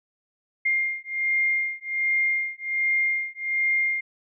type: beating tone pair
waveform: sine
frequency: 2115 / 2116.3 Hz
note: C7 / C7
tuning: +18 / +19 cents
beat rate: 1.3 Hz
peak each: -25 / -25 dBFS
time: 0.65-4.01 s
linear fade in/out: 10 ms
effects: none